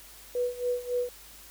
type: tone with tremolo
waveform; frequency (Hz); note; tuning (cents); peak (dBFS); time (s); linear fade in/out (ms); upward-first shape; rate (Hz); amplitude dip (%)
sine; 490.8; B4; -11; -24; 0.35-1.09; 2; sine; 3.6; 85
effects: added 50 Hz sine -57 dBFS peak until 1.5 s + white hiss -50 dBFS RMS until 1.5 s